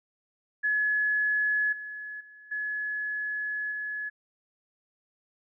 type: tone with level steps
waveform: sine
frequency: 1700 Hz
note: G#6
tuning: 40 cents sharp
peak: -23 / -36 / -48 / -29 / -31 dBFS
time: 0.63-4.1 s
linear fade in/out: 20 ms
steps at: 1.72 / 2.2 / 2.51 / 3.71 s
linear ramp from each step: 10 ms
effects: none